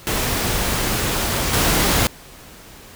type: noise with level steps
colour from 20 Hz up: pink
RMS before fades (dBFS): -21 / -17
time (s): 0.07-2.07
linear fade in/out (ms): 0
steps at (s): 1.53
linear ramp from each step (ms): 5
effects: pink hiss -42 dBFS RMS until 2.95 s